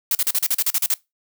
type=noise bursts; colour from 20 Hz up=blue; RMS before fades=-19 dBFS; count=11; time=0.11-0.94 s; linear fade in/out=2 ms; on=40 ms; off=39 ms; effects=noise-tail reverb RT60 0.2 s tail -22 dB re dry